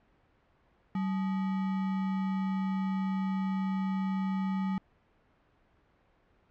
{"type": "tone with sample-and-hold", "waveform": "sine", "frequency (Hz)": 190.9, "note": "G3", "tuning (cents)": -46, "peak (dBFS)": -28, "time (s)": [0.95, 4.78], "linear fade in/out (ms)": 2, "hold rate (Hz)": 1050, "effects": ["pink hiss -67 dBFS RMS until 6.5 s", "low-pass 2000 Hz 12 dB/octave"]}